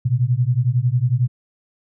sine beating tone pair, 118.3 / 129.3 Hz, A#2 / C3, +26 / -20 cents, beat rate 11 Hz, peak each -18 dBFS, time 0.05-1.28 s, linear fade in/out 10 ms, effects none

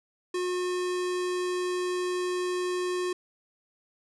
square tone, 361.2 Hz, F#4, 42 cents flat, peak -28 dBFS, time 0.34-3.13 s, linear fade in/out 5 ms, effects resampled to 24000 Hz

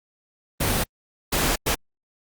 pink noise bursts at uneven times, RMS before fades -22 dBFS, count 3, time 0.6-0.84 / 1.32-1.56 / 1.66-1.75 s, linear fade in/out 10 ms, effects Opus 32 kbps

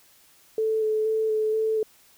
sine tone with vibrato, 436.4 Hz, A4, 14 cents flat, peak -21 dBFS, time 0.58-1.83 s, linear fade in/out 2 ms, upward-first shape square, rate 2.1 Hz, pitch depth 13 cents each way, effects white hiss -57 dBFS RMS until 2.17 s

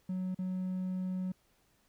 triangle tone with dropouts, 185 Hz, F#3, in tune, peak -30 dBFS, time 0.09-1.32 s, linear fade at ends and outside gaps 5 ms, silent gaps 0.347-0.388 s, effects tanh soft clip ceiling -26 dBFS + pink hiss -71 dBFS RMS until 1.88 s

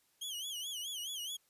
sawtooth tone with vibrato, 3136 Hz, G7, in tune, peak -36 dBFS, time 0.21-1.37 s, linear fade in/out 10 ms, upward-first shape sine, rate 4.7 Hz, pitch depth 150 cents each way, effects white hiss -73 dBFS RMS until 1.49 s + resampled to 32000 Hz

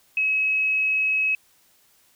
sine tone, 2563 Hz, E7, 49 cents flat, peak -19 dBFS, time 0.17-1.35 s, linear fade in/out 2 ms, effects white hiss -60 dBFS RMS until 2.15 s

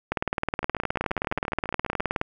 two click trains, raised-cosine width 0.5 ms, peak -16 / -9 dBFS, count 21 / 41, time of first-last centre 0.63-2 / 0.12-2.214 s, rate 14.6 / 19.1 Hz, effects none

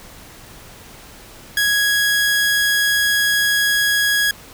sawtooth tone, 1661.2 Hz, G#6, in tune, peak -11 dBFS, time 1.57-4.31 s, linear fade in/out 2 ms, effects pink hiss -41 dBFS RMS until 4.53 s

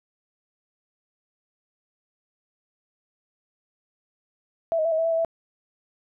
sine tone with pitch steps, 662 / 627 / 664 / 635 / 655 / 662 / 654 / 661 Hz, E5 / D#5 / E5 / D#5 / E5 / E5 / E5 / E5, +7 / +13 / +12 / +35 / -11 / +7 / -14 / +5 cents, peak -20 dBFS, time 4.72-5.248 s, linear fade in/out 0 ms, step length 66 ms, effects none

